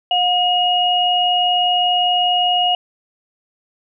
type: tone pair together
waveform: sine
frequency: 719 / 2876 Hz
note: F#5 / F#7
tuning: -50 / -50 cents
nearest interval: 2 octaves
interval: 2400 cents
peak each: -16 dBFS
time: 0.11-2.75 s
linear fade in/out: 2 ms
effects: none